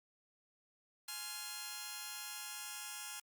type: chord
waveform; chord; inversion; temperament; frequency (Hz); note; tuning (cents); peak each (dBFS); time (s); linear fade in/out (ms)
5% pulse; F minor; first; just; 838.1 / 1047.7 / 1396.9; Ab5 / C6 / F6; +16 / +2 / 0; -36 / -39 / -35; 1.08-3.2; 5
effects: Opus 48 kbps